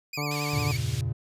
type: tone with vibrato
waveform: 25% pulse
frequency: 2349 Hz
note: D7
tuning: in tune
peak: -29 dBFS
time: 0.13-0.77 s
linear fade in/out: 5 ms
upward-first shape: triangle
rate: 11 Hz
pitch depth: 140 cents each way
type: harmonic tone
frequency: 146.6 Hz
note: D3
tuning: 3 cents flat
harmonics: 1 / 2 / 3 / 4 / 5 / 6 / 7 / 8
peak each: -31 / -36 / -38 / -40 / -39 / -42 / -41 / -38 dBFS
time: 0.17-0.72 s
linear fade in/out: 10 ms
type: band-pass noise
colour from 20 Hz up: white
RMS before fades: -41 dBFS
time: 0.31-1.01 s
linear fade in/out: 2 ms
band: 2100 to 5900 Hz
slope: 12 dB/octave
type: chord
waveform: triangle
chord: E diminished seventh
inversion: none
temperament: equal with one note detuned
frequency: 82.41 / 97.15 / 116.54 / 138.59 Hz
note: E2 / G2 / Bb2 / Db3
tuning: 0 / -15 / 0 / 0 cents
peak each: -33 / -33 / -27 / -29 dBFS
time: 0.53-1.13 s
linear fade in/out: 10 ms
effects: resampled to 32000 Hz